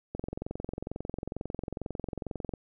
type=click train; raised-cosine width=2 ms; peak=-21 dBFS; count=54; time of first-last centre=0.15-2.537 s; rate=22.2 Hz; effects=none